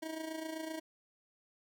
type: tone with amplitude modulation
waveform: 25% pulse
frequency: 318.7 Hz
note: D#4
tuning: 42 cents sharp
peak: -33 dBFS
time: 0.02-0.8 s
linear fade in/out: 10 ms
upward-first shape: sine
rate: 27.8 Hz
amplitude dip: 60%
effects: none